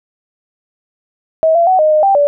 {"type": "tone with pitch steps", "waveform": "sine", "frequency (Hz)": [641, 680, 748, 618, 614, 786, 578], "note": ["E5", "F5", "F#5", "D#5", "D#5", "G5", "D5"], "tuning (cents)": [-49, -46, 19, -12, -23, 4, -28], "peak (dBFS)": -7, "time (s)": [1.43, 2.27], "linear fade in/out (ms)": 0, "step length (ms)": 120, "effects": []}